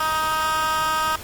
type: tone with high-pass filter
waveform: 15% pulse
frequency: 313.7 Hz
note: D#4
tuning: 14 cents sharp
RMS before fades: -22 dBFS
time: 0-1.16 s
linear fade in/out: 5 ms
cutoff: 1200 Hz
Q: 2.6
effects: pink hiss -37 dBFS RMS until 1.23 s + Opus 24 kbps